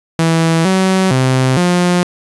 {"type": "tone with pitch steps", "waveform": "sawtooth", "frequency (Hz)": [163.9, 188.8, 130.1, 177.5], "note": ["E3", "F#3", "C3", "F3"], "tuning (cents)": [-10, 35, -9, 28], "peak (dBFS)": -6, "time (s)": [0.19, 2.03], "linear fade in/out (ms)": 0, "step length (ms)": 460, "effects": ["resampled to 24000 Hz", "8-bit"]}